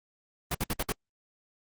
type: noise bursts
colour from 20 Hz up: pink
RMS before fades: -29 dBFS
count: 5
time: 0.51-0.923 s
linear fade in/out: 5 ms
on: 37 ms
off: 57 ms
effects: Opus 32 kbps